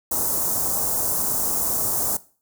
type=band-stop noise; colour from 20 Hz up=white; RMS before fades=-23 dBFS; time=0.11-2.17 s; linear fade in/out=5 ms; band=1100 to 6700 Hz; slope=24 dB/octave; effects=noise-tail reverb RT60 0.4 s tail -19 dB re dry